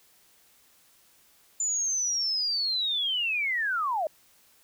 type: linear sweep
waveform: sine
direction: down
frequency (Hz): 7100 to 587.3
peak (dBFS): -25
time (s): 1.6-4.07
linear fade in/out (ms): 2
effects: white hiss -61 dBFS RMS until 4.63 s